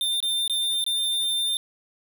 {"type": "tone with dropouts", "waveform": "square", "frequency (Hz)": 3598, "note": "A7", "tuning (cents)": 38, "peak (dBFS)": -23, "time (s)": [0.01, 1.57], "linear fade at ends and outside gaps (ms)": 1, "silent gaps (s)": [[0.203, 0.227], [0.478, 0.497], [0.841, 0.864]], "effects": []}